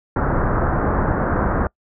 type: low-pass noise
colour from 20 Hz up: pink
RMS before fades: -19 dBFS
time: 0.16-1.67 s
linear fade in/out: 2 ms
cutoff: 1600 Hz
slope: 48 dB/octave
effects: noise-tail reverb RT60 0.1 s tail -25 dB re dry